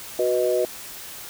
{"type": "chord", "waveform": "sine", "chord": "B major", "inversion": "second", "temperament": "equal", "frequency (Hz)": [370, 493.9, 622.3], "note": ["F#4", "B4", "D#5"], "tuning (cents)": [0, 0, 0], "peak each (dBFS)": -23, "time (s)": [0.19, 0.65], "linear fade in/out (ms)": 2, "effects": ["white hiss -38 dBFS RMS until 1.29 s"]}